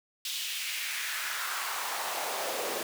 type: noise with high-pass filter sweep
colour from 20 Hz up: pink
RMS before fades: -34 dBFS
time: 0.25-2.83 s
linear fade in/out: 2 ms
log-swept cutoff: 3500 to 420 Hz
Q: 2.1
effects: none